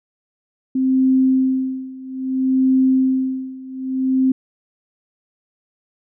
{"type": "tone with tremolo", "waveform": "sine", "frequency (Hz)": 261.6, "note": "C4", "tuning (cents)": 0, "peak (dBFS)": -11, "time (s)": [0.75, 4.32], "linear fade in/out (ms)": 5, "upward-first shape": "sine", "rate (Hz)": 0.61, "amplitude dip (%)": 90, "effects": []}